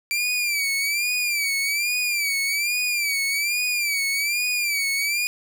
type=tone with vibrato; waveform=sawtooth; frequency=2334 Hz; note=D7; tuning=11 cents flat; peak=-18 dBFS; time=0.11-5.27 s; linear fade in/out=0 ms; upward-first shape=sine; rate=1.2 Hz; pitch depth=100 cents each way; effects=none